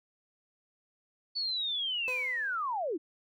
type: linear sweep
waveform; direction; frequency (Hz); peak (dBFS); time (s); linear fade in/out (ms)
sine; down; 4500 to 279.4; -30; 1.35-2.98; 20
type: tone with exponential decay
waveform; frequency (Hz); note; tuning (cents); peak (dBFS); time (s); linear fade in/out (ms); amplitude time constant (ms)
30% pulse; 506; B4; +42; -33; 2.08-2.73; 0; 140
effects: none